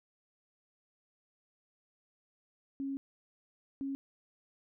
sine tone bursts at uneven times, 273.8 Hz, C#4, 21 cents flat, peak -34 dBFS, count 2, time 2.8-2.97 / 3.81-3.95 s, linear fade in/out 0 ms, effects none

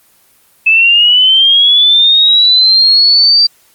sine linear sweep, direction up, 2600 to 4699 Hz, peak -4 dBFS, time 0.66-3.47 s, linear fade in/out 10 ms, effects white hiss -49 dBFS RMS until 3.74 s + Opus 24 kbps

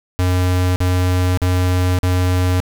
square tone bursts, 90.8 Hz, F#2, 32 cents flat, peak -14 dBFS, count 4, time 0.19-2.602 s, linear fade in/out 0 ms, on 570 ms, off 44 ms, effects none

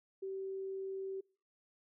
sine tone, 385.3 Hz, G4, 30 cents flat, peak -38 dBFS, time 0.22-1.21 s, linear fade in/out 10 ms, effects noise-tail reverb RT60 0.4 s tail -25 dB re dry

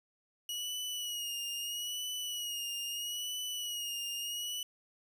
sawtooth tone with vibrato, 2900 Hz, F#7, 35 cents flat, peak -33 dBFS, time 0.49-4.63 s, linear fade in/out 2 ms, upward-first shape sine, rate 0.77 Hz, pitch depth 50 cents each way, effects none

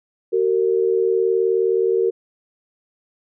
sine tone pair together, 377.7 / 457 Hz, F#4 / A#4, +36 / -34 cents, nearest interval minor third, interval 330 cents, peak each -18 dBFS, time 0.32-2.11 s, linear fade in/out 20 ms, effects none

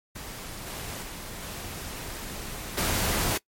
pink noise with level steps, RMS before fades -39 / -36 / -39 / -37 / -26 dBFS, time 0.15-3.38 s, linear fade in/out 10 ms, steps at 0.66 / 1.02 / 1.42 / 2.77 s, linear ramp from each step 10 ms, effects noise-tail reverb RT60 0.1 s tail -22 dB re dry + MP3 64 kbps

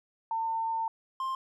sine / triangle tone pair in turn, 902 / 1054.1 Hz, A5 / C6, +43 / +13 cents, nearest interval minor third, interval 270 cents, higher second, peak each -28 dBFS, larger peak neither, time 0.31-0.88 / 1.2-1.35 s, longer first, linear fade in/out 2 ms, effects none

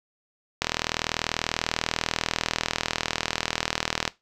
click train, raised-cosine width 0.2 ms, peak -5 dBFS, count 140, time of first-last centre 0.62-4.078 s, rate 40.2 Hz, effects noise-tail reverb RT60 0.2 s tail -17 dB re dry

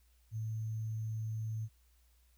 sine tone with sample-and-hold, 110.4 Hz, A2, 6 cents sharp, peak -35 dBFS, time 0.31-1.69 s, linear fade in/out 50 ms, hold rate 6300 Hz, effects added 60 Hz sine -65 dBFS peak until 2.37 s + white hiss -74 dBFS RMS until 2.37 s

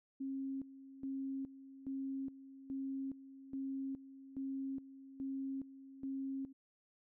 sine tone with tremolo, 270 Hz, C#4, 45 cents flat, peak -38 dBFS, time 0.2-6.53 s, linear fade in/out 10 ms, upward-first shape square, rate 1.2 Hz, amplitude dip 80%, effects none

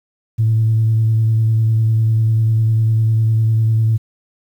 sine tone with vibrato, 111.3 Hz, A2, 20 cents sharp, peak -10 dBFS, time 0.38-3.98 s, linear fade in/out 20 ms, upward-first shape triangle, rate 10 Hz, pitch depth 23 cents each way, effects tanh soft clip ceiling -7 dBFS + 8-bit

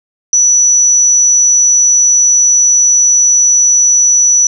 sine tone, 5920 Hz, F#8, in tune, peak -5 dBFS, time 0.33-4.47 s, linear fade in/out 2 ms, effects none

